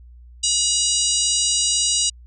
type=harmonic tone; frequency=962 Hz; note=B5; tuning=46 cents flat; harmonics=3 / 4 / 5 / 6 / 7 / 8 / 9; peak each=-25 / -25 / -25 / -25 / -25 / -25 / -25 dBFS; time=0.43-2.1 s; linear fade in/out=10 ms; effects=added 60 Hz sine -41 dBFS peak until 2.26 s